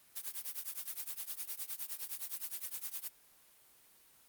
blue noise with tremolo, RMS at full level -38 dBFS, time 0.15-3.09 s, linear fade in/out 20 ms, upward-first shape triangle, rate 9.7 Hz, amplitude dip 100%, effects white hiss -64 dBFS RMS until 4.28 s + Opus 32 kbps

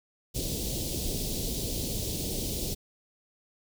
pink band-stop noise, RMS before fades -32 dBFS, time 0.34-2.75 s, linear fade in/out 20 ms, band 540 to 3500 Hz, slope 24 dB/octave, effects none

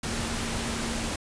sine tone in noise, 230 Hz, A#3, 23 cents flat, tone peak -35 dBFS, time 0.04-1.11 s, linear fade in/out 5 ms, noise pink, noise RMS -31 dBFS, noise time 0.03-1.16 s, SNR -7 dB, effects resampled to 22050 Hz

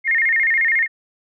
sine tone with vibrato, 1975.5 Hz, B6, in tune, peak -14 dBFS, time 0.04-0.88 s, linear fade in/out 50 ms, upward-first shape square, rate 14 Hz, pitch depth 130 cents each way, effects none

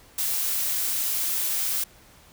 blue noise, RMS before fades -26 dBFS, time 0.18-1.84 s, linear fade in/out 5 ms, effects pink hiss -53 dBFS RMS until 2.32 s

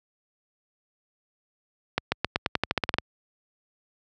accelerating click train, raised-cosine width 0.3 ms, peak -6 dBFS, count 13, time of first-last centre 1.98-2.985 s, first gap 140 ms, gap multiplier 0.9, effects high-pass 60 Hz 12 dB/octave

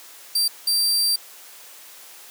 sawtooth tone bursts at uneven times, 4700 Hz, D8, 1 cent sharp, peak -15 dBFS, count 2, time 0.35-0.48 / 0.67-1.16 s, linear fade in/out 5 ms, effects white hiss -44 dBFS RMS until 2.3 s + high-pass 400 Hz 12 dB/octave

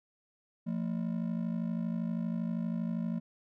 triangle ring-modulated tone, 200.5 Hz, G3, 39 cents sharp, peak -26 dBFS, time 0.66-3.2 s, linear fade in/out 20 ms, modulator 26.3 Hz, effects none

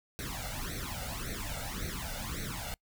pink noise with flanger, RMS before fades -38 dBFS, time 0.19-2.74 s, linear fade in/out 0 ms, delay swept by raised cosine 0.49 to 1.44 ms, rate 1.8 Hz, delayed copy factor +1, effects noise-tail reverb RT60 0.1 s tail -26 dB re dry

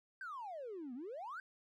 triangle exponential two-way sweep, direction down then up, 1600 to 233.1 to 1600 Hz, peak -40 dBFS, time 0.21-1.4 s, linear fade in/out 2 ms, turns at 0.94 s, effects tanh soft clip ceiling -40 dBFS

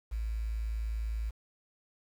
sine tone with quantisation, 55 Hz, A1, in tune, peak -31 dBFS, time 0.11-1.31 s, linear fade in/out 20 ms, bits 9, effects none

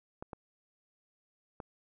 clicks, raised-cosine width 1 ms, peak -27 dBFS, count 3, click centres 0.225 / 0.332 / 1.602 s, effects none

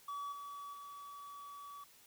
triangle tone with level steps, 1141 Hz, C#6, 50 cents sharp, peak -38 / -43 / -46 dBFS, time 0.08-1.84 s, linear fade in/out 5 ms, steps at 0.32 / 0.73 s, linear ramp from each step 5 ms, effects white hiss -63 dBFS RMS until 2.06 s

